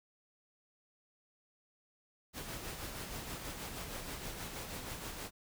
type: noise with tremolo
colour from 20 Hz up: pink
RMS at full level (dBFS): -42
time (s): 2.33-5.31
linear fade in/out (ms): 50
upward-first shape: sine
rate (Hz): 6.3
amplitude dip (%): 40
effects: none